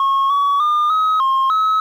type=tone with pitch steps; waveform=sine; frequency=1090 / 1131 / 1208 / 1271 / 1067 / 1285 Hz; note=C#6 / C#6 / D6 / D#6 / C6 / E6; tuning=-29 / +34 / +48 / +36 / +34 / -45 cents; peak=-10 dBFS; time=0-1.8 s; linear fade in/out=2 ms; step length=300 ms; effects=tanh soft clip ceiling -12 dBFS + 8-bit